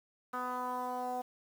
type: tone with low-pass filter sweep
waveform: 10% pulse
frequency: 250 Hz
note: B3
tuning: 21 cents sharp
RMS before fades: -37 dBFS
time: 0.33-1.22 s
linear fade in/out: 10 ms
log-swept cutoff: 1300 to 730 Hz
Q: 3.7
effects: 9-bit